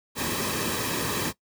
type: noise with comb filter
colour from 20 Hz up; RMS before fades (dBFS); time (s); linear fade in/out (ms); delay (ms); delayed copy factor
pink; -28; 0.15-1.33; 50; 1.4; -0.55
effects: noise-tail reverb RT60 0.1 s tail -19 dB re dry + high-pass 80 Hz 12 dB/octave